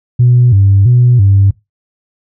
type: tone with vibrato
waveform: sine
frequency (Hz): 110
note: A2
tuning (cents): 0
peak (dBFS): -3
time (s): 0.19-1.51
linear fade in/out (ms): 10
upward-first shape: square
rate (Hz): 1.5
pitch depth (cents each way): 190
effects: noise-tail reverb RT60 0.2 s tail -21 dB re dry + tanh soft clip ceiling 0 dBFS